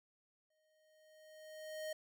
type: tone with exponential growth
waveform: square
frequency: 622.3 Hz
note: D#5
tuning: in tune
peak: -40 dBFS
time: 0.5-1.93 s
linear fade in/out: 5 ms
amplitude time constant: 310 ms
effects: none